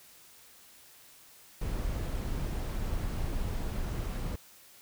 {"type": "noise", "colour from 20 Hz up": "brown", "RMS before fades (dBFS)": -33, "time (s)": [1.61, 4.36], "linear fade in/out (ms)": 5, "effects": ["white hiss -56 dBFS RMS until 4.81 s"]}